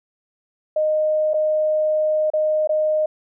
sine tone with dropouts, 617 Hz, D#5, 15 cents flat, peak -16 dBFS, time 0.76-3.06 s, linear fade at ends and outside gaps 5 ms, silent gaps 1.335-1.341 / 2.302-2.335 / 2.674-2.692 s, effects none

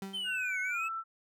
35% pulse tone with exponential decay, 194.3 Hz, G3, 15 cents flat, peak -34 dBFS, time 0.02-0.44 s, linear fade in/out 2 ms, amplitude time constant 90 ms
triangle linear two-way sweep, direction down then up, 3136 to 2145 to 2636 Hz, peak -32 dBFS, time 0.13-0.89 s, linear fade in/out 20 ms, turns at 0.6 s
sine tone with pitch glide, 1504 to 1332.2 Hz, F#6 to E6, +28 to +18 cents, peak -34 dBFS, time 0.24-1.04 s, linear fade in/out 50 ms, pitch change -210 cents, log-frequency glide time 0.69-0.8 s
effects none

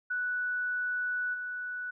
sine tone with level steps, 1480 Hz, F#6, in tune, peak -29 / -34 dBFS, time 0.1-1.91 s, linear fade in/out 10 ms, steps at 1.33 s, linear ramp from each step 20 ms, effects none

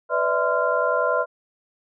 sine tone cluster, 497.5 / 588 / 648 / 1031 / 1388 Hz, B4 / D5 / E5 / C6 / F6, +13 / +2 / -30 / -26 / -11 cents, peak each -25 dBFS, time 0.09-1.26 s, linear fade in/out 50 ms, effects none

